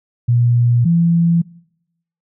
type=tone pair in turn; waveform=sine; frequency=120 / 168.97 Hz; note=B2 / E3; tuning=-49 / +43 cents; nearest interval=tritone; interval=592 cents; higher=second; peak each=-10 dBFS; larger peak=neither; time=0.28-0.85 / 0.85-1.42 s; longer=neither; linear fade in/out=10 ms; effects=noise-tail reverb RT60 0.8 s tail -23 dB re dry